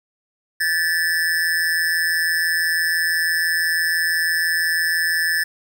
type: tone with amplitude modulation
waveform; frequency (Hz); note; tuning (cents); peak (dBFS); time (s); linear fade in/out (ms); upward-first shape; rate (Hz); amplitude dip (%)
square; 1744; A6; -16; -15; 0.6-5.44; 10; sine; 166; 70
effects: 8-bit